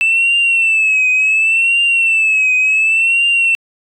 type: tone with vibrato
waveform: sine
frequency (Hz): 2644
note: E7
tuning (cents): +5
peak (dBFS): -8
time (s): 0.01-3.55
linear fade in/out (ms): 0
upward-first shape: triangle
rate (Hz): 0.69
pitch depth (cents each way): 96
effects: tanh soft clip ceiling -7 dBFS